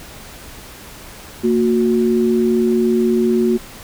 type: tone pair together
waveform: sine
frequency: 230 / 365.1 Hz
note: A#3 / F#4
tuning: -23 / -23 cents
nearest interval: minor sixth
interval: 800 cents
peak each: -15 dBFS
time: 1.43-3.58 s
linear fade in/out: 20 ms
effects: pink hiss -37 dBFS RMS until 3.83 s